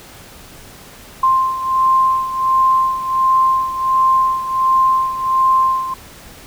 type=beating tone pair; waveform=sine; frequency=1049 / 1050.4 Hz; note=C6 / C6; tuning=+4 / +6 cents; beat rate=1.4 Hz; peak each=-13 / -18 dBFS; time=1.23-5.94 s; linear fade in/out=5 ms; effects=pink hiss -39 dBFS RMS until 6.46 s